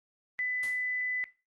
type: tone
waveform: sine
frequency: 2000 Hz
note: B6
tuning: 21 cents sharp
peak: -29 dBFS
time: 0.39-1.24 s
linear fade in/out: 0 ms
type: noise with exponential decay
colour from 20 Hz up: white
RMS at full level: -41 dBFS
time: 0.63-0.9 s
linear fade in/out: 1 ms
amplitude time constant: 58 ms
effects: noise-tail reverb RT60 0.3 s tail -18 dB re dry + Opus 32 kbps